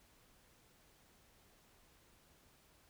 silence, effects pink hiss -68 dBFS RMS until 2.89 s

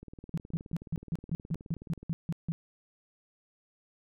click train, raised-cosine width 3 ms, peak -33 dBFS, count 39, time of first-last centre 0.03-2.03 s, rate 19 Hz
sine tone bursts, 164.81 Hz, E3, in tune, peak -28 dBFS, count 12, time 0.34-2.52 s, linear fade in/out 0 ms, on 35 ms, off 160 ms
effects none

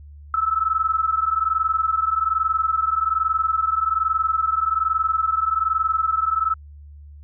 sine tone pair together, 1297.3 / 1318.5 Hz, E6 / E6, -28 / 0 cents, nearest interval unison, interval 28 cents, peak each -21 dBFS, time 0.34-6.54 s, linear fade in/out 2 ms, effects added 73 Hz sine -39 dBFS peak until 7.23 s

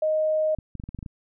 sine tone, 622.3 Hz, D#5, in tune, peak -20 dBFS, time 0.02-0.55 s, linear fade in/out 5 ms
clicks, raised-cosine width 5 ms, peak -23 dBFS, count 9, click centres 0.587 / 0.753 / 0.799 / 0.838 / 0.89 / 0.947 / 0.989 / 1.028 / 1.062 s
effects none

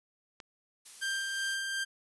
click, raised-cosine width 0.2 ms, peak -28 dBFS, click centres 0.402 s
blue noise, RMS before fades -47 dBFS, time 0.85-1.55 s, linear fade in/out 10 ms
sawtooth tone with tremolo, 1583 Hz, G6, 17 cents sharp, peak -27 dBFS, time 1.01-1.85 s, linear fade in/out 20 ms, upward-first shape sine, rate 2.7 Hz, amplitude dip 30%
effects resampled to 24000 Hz

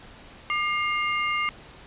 sine tone cluster, 1202 / 2130 / 2805 Hz, D6 / C7 / F7, +40 / +30 / +7 cents, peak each -27 / -26 / -32 dBFS, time 0.5-1.49 s, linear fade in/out 0 ms, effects pink hiss -47 dBFS RMS until 1.86 s + resampled to 8000 Hz

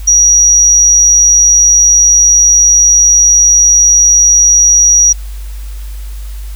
sine tone, 5770 Hz, F#8, 44 cents flat, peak -3 dBFS, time 0.07-5.13 s, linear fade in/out 10 ms, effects added 50 Hz sine -20 dBFS peak until 6.55 s + white hiss -38 dBFS RMS until 6.55 s

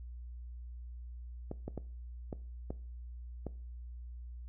clicks, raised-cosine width 2 ms, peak -25 dBFS, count 6, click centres 1.514 / 1.68 / 1.777 / 2.328 / 2.705 / 3.467 s, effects noise-tail reverb RT60 0.4 s tail -19 dB re dry + added 60 Hz sine -43 dBFS peak until 4.48 s

